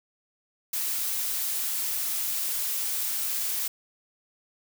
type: noise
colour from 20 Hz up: blue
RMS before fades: -29 dBFS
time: 0.73-3.68 s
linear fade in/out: 5 ms
effects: none